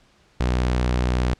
sawtooth tone with vibrato, 61.74 Hz, B1, in tune, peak -15 dBFS, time 0.4-1.34 s, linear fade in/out 5 ms, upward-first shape sine, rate 15 Hz, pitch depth 10 cents each way, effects pink hiss -58 dBFS RMS until 1.39 s + low-pass 6000 Hz 12 dB/octave

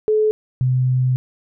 sine tone pair in turn, 430 / 127.84 Hz, A4 / C3, -40 / -40 cents, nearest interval octave + major sixth, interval 2100 cents, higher first, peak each -13 / -14 dBFS, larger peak first, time 0.08-0.31 / 0.61-1.16 s, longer second, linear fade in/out 0 ms, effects none

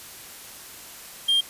triangle tone, 3200 Hz, G7, 35 cents sharp, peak -16 dBFS, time 1.28-1.41 s, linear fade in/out 10 ms, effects white hiss -42 dBFS RMS until 1.49 s + resampled to 32000 Hz

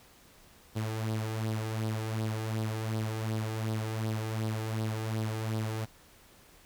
sawtooth tone with flanger, 110 Hz, A2, in tune, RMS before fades -33 dBFS, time 0.75-5.86 s, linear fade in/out 20 ms, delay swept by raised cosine 0.21 to 2.51 ms, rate 2.7 Hz, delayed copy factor +0.55, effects pink hiss -58 dBFS RMS until 6.65 s

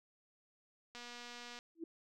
click train, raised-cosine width 0.2 ms, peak -33 dBFS, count 155, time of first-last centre 0.95-1.589 s, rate 241 Hz
sine tone with exponential growth, 330 Hz, E4, 2 cents sharp, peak -37 dBFS, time 1.75-1.84 s, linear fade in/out 5 ms, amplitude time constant 18 ms
effects none

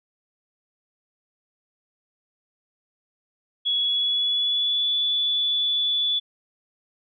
sine tone with pitch glide, 3365 to 3452 Hz, G#7 to A7, +22 to -34 cents, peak -20 dBFS, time 3.65-6.2 s, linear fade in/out 20 ms, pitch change +44 cents, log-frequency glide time 3.79-4.93 s, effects none

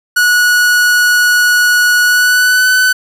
45% pulse tone with pitch glide, 1464 to 1505.2 Hz, F#6 to F#6, -19 to +29 cents, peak -7 dBFS, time 0.16-2.93 s, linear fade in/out 10 ms, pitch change +48 cents, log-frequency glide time 2.03-2.72 s, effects none

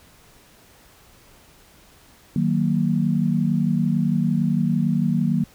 sine chord, D# minor, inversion none, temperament just, 155.56 / 186.68 / 233.3 Hz, D#3 / F#3 / A#3, 0 / +16 / +2 cents, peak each -22 dBFS, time 2.36-5.44 s, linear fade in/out 2 ms, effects pink hiss -52 dBFS RMS until 5.54 s

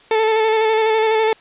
30% pulse tone with vibrato, 440 Hz, A4, in tune, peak -11 dBFS, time 0.11-1.33 s, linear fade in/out 2 ms, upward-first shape square, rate 12 Hz, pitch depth 21 cents each way, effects white hiss -48 dBFS RMS until 1.4 s + resampled to 8000 Hz

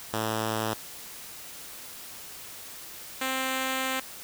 5% pulse tone pair in turn, 110 / 262.4 Hz, A2 / C4, 0 / +5 cents, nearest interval octave + minor third, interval 1505 cents, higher second, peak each -16 dBFS, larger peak neither, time 0.13-0.74 / 3.21-4 s, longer second, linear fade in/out 5 ms, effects white hiss -43 dBFS RMS until 4.23 s

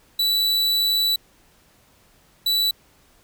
45% pulse tone bursts at uneven times, 3951 Hz, B7, in tune, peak -18 dBFS, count 2, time 0.19-1.16 / 2.46-2.71 s, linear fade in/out 5 ms, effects pink hiss -57 dBFS RMS until 3.23 s

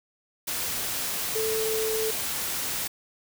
sine tone in noise, 440 Hz, A4, in tune, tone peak -26 dBFS, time 1.35-2.11 s, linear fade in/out 10 ms, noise white, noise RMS -30 dBFS, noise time 0.47-2.88 s, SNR +1 dB, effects none

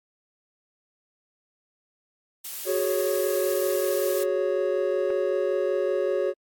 blue noise, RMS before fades -34 dBFS, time 2.44-4.24 s, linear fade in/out 10 ms
triangle chord, F# suspended second, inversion none, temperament equal, 370 / 415.3 / 554.4 Hz, F#4 / G#4 / C#5, 0 / 0 / 0 cents, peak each -25 / -26 / -24 dBFS, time 2.65-6.34 s, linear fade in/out 50 ms
click, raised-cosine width 0.5 ms, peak -24 dBFS, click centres 5.104 s
effects AAC 64 kbps

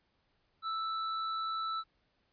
square tone, 1318.5 Hz, E6, in tune, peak -34 dBFS, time 0.62-1.84 s, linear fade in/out 50 ms, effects pink hiss -75 dBFS RMS until 2.32 s + resampled to 11025 Hz

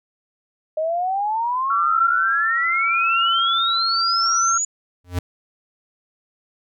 sine exponential sweep, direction up, 615 to 6960 Hz, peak -19 dBFS, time 0.77-4.65 s, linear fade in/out 5 ms
sine tone with tremolo, 1358 Hz, F6, 49 cents flat, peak -17 dBFS, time 1.7-4.58 s, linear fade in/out 5 ms, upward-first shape triangle, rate 0.81 Hz, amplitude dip 40%
square tone with exponential growth, 89.1 Hz, F2, 35 cents sharp, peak -18 dBFS, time 5.04-5.19 s, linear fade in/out 5 ms, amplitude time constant 31 ms
effects none

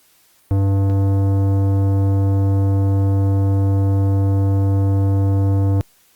sine tone with tanh clipping, 98 Hz, G2, in tune, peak -15 dBFS, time 0.51-5.81 s, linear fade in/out 0 ms, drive 15 dB, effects white hiss -55 dBFS RMS until 6.15 s + Opus 48 kbps

